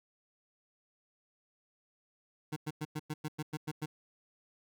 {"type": "tone bursts", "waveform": "25% pulse", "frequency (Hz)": 152.9, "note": "D#3", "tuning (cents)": -30, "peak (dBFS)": -31, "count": 10, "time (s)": [2.52, 3.86], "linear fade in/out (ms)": 10, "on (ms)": 44, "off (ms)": 100, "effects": []}